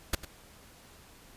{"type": "noise with echo", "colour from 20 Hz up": "pink", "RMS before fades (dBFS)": -26, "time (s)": [0.13, 0.15], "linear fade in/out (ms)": 5, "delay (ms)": 100, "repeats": 1, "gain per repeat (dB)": -14, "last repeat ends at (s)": 0.25, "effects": ["pink hiss -55 dBFS RMS until 1.36 s", "resampled to 32000 Hz"]}